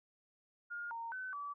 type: tone with pitch steps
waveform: sine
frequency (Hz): 1419 / 922 / 1516 / 1150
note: F6 / A#5 / F#6 / D6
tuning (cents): +27 / -19 / +42 / -37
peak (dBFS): -40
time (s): 0.7-1.54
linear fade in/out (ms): 20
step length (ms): 210
effects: none